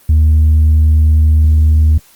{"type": "tone with tanh clipping", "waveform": "sine", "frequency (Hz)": 77.5, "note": "D#2", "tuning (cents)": -6, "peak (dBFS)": -6, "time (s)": [0.09, 1.98], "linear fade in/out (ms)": 5, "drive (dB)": 1, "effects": ["white hiss -46 dBFS RMS until 2.15 s", "Opus 32 kbps"]}